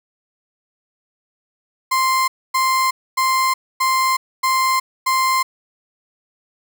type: tone bursts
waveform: 35% pulse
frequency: 1046.5 Hz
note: C6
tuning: in tune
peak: -13 dBFS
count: 6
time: 1.91-5.43 s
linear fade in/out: 10 ms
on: 370 ms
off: 260 ms
effects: 9-bit